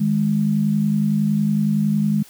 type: tone pair together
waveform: sine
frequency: 156.84 / 207.7 Hz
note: D#3 / G#3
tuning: +14 / 0 cents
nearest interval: perfect fourth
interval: 486 cents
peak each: -21 / -17 dBFS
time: 0-2.23 s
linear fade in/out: 10 ms
effects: white hiss -47 dBFS RMS until 2.29 s